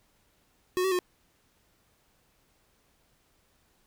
square tone with pitch steps, 365.7 / 380.3 / 360.6 Hz, F#4 / F#4 / F#4, -20 / +48 / -45 cents, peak -25 dBFS, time 0.77-0.989 s, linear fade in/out 0 ms, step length 73 ms, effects pink hiss -68 dBFS RMS until 3.86 s

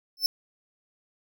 45% pulse tone with exponential growth, 5300 Hz, E8, 9 cents sharp, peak -16 dBFS, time 0.17-0.26 s, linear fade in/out 1 ms, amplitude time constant 18 ms, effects none

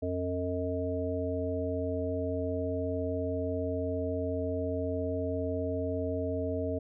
harmonic tone with a mistuned harmonic, 90.2 Hz, F#2, 44 cents flat, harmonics 1 / 3 / 5 / 7, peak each -35 / -35 / -35 / -35 dBFS, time 0.02-6.79 s, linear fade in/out 10 ms, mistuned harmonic 1, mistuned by -32 cents, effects none

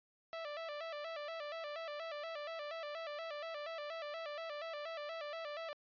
sawtooth tone with vibrato, 622.3 Hz, D#5, in tune, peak -38 dBFS, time 0.33-5.73 s, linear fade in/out 0 ms, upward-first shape square, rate 4.2 Hz, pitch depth 96 cents each way, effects resampled to 11025 Hz

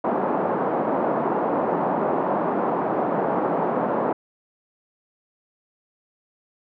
white band-pass noise, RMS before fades -23 dBFS, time 0.04-4.13 s, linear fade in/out 5 ms, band 180 to 950 Hz, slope 24 dB/octave, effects none

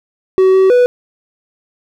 triangle tone with pitch steps, 377.4 / 380.4 / 492.8 Hz, F#4 / F#4 / B4, +34 / +48 / -4 cents, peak -4 dBFS, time 0.38-0.86 s, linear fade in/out 0 ms, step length 160 ms, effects none

